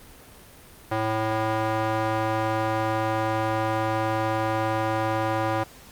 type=tone with band-pass filter; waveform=square; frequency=110 Hz; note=A2; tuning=in tune; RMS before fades=-25 dBFS; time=0.91-5.64 s; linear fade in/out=10 ms; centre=860 Hz; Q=1.1; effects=pink hiss -48 dBFS RMS until 5.91 s + Opus 32 kbps